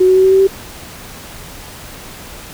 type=tone with pitch steps; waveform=sine; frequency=370 / 373.4 / 376.9 / 380.4 / 383.9 / 387.5 Hz; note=F#4 / F#4 / F#4 / F#4 / G4 / G4; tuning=0 / +16 / +32 / +48 / -36 / -20 cents; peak=-6 dBFS; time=0-0.474 s; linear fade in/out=10 ms; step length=79 ms; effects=pink hiss -33 dBFS RMS until 2.53 s